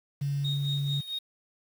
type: tone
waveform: sine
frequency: 141.4 Hz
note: C#3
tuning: 35 cents sharp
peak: -26 dBFS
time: 0.21-1.01 s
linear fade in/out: 10 ms
type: tone with tremolo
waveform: sine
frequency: 3729 Hz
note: A#7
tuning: in tune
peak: -29 dBFS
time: 0.44-1.19 s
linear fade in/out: 10 ms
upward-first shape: sine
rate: 4.5 Hz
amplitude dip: 75%
effects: tanh soft clip ceiling -20 dBFS + 8-bit